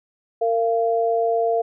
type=tone pair together; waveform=sine; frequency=458.2 / 686.5 Hz; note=A#4 / F5; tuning=-30 / -30 cents; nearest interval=perfect fifth; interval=700 cents; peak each=-20 dBFS; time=0.41-1.62 s; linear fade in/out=10 ms; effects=none